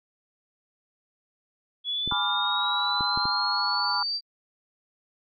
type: linear sweep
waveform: sine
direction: up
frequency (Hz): 3376 to 4688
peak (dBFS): -26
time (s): 1.84-4.21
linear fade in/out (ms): 50
type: clicks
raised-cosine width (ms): 3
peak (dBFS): -22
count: 5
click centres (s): 2.076 / 2.123 / 3.008 / 3.175 / 3.255
type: chord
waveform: sine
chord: G# diminished seventh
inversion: none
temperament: equal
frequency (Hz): 830.6 / 987.8 / 1174.7 / 1396.9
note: G#5 / B5 / D6 / F6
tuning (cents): 0 / 0 / 0 / 0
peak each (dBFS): -32 / -30 / -32 / -31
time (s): 2.11-4.03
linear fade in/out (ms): 2
effects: AAC 64 kbps